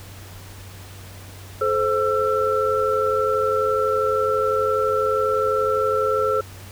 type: tone cluster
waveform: sine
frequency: 431.9 / 524 / 1339 Hz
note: A4 / C5 / E6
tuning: -32 / +2 / +27 cents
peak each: -22 dBFS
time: 1.61-6.41 s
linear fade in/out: 5 ms
effects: added 95 Hz sine -39 dBFS peak until 6.71 s + pink hiss -43 dBFS RMS until 6.71 s